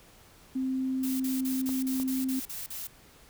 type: tone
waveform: sine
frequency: 261.6 Hz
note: C4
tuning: in tune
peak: -27 dBFS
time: 0.55-2.4 s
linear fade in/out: 10 ms
type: noise bursts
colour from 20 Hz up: blue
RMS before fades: -38 dBFS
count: 9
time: 1.03-2.872 s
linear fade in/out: 5 ms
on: 170 ms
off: 39 ms
type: clicks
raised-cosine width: 1 ms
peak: -27 dBFS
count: 2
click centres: 1.692 / 2 s
effects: pink hiss -56 dBFS RMS until 3.29 s